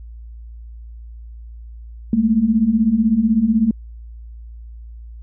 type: beating tone pair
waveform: sine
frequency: 210 / 226 Hz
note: G#3 / A3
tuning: +19 / +47 cents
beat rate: 16 Hz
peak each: -18 / -14 dBFS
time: 2.13-3.71 s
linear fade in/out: 2 ms
effects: added 57 Hz sine -33 dBFS peak until 5.22 s